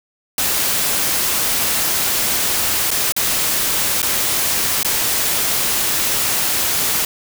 white noise with dropouts, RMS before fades -18 dBFS, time 0.38-7.05 s, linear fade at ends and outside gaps 2 ms, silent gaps 2.906-2.913 / 3.122-3.164 / 4.019-4.028 / 4.831-4.847 s, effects none

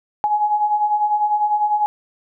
sine beating tone pair, 830.6 / 840.6 Hz, G#5 / G#5, 0 / +21 cents, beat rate 10 Hz, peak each -23 / -16 dBFS, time 0.24-1.86 s, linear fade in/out 0 ms, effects none

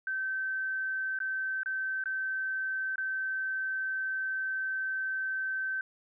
sine tone with dropouts, 1544 Hz, G6, 27 cents flat, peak -30 dBFS, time 0.07-5.81 s, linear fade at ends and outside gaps 2 ms, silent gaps 1.189-1.202 / 1.633-1.659 / 2.039-2.057 / 2.958-2.981 s, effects none

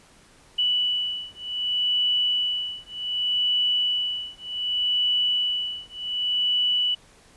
sine beating tone pair, 2960 / 2960.66 Hz, F#7 / F#7, 0 / 0 cents, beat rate 0.66 Hz, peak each -25 dBFS, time 0.58-6.95 s, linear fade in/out 10 ms, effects pink hiss -54 dBFS RMS until 7.36 s + resampled to 24000 Hz

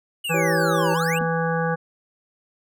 square exponential two-way sweep, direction down then up, 2960 to 870 to 2960 Hz, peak -26 dBFS, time 0.24-1.19 s, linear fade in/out 10 ms, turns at 0.93 s
harmonic tone, 165 Hz, E3, 2 cents sharp, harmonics 1 / 3 / 5 / 7 / 9 / 10, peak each -24 / -25 / -28 / -31 / -31 / -31 dBFS, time 0.29-1.76 s, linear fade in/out 20 ms
sine chord, C# diminished, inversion first, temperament equal, 329.6 / 392 / 554.4 Hz, E4 / G4 / C#5, 0 / 0 / 0 cents, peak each -28 / -27 / -25 dBFS, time 0.33-0.95 s, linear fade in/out 20 ms
triangle tone with exponential decay, 232.5 Hz, A#3, 4 cents flat, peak -23 dBFS, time 1.21-1.32 s, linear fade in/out 0 ms, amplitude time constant 22 ms
effects none

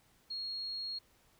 sine tone, 4291 Hz, C8, 43 cents sharp, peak -37 dBFS, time 0.3-0.99 s, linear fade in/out 10 ms, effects pink hiss -68 dBFS RMS until 1.39 s

